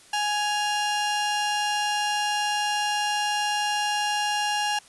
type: tone pair together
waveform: 30% pulse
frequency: 833 / 2802 Hz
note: G#5 / F7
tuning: +5 / +5 cents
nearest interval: octave + major sixth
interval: 2100 cents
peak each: -22 / -26 dBFS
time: 0.13-4.79 s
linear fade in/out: 5 ms
effects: white hiss -52 dBFS RMS until 4.88 s + resampled to 24000 Hz